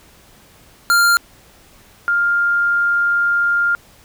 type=tone pair in turn; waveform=square / sine; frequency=1396.9 / 1402.1 Hz; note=F6 / F6; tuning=0 / +6 cents; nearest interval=unison; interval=6 cents; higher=second; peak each=-11 / -13 dBFS; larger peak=first; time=0.9-1.17 / 2.08-3.75 s; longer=second; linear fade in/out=0 ms; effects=pink hiss -48 dBFS RMS until 4.04 s